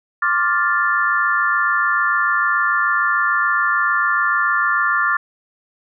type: chord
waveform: sine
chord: D minor seventh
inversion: third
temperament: equal with one note detuned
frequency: 1067.9 / 1174.7 / 1396.9 / 1760 Hz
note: C6 / D6 / F6 / A6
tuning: +35 / 0 / 0 / 0 cents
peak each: -25 / -20 / -19 / -19 dBFS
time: 0.22-5.17 s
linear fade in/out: 5 ms
effects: none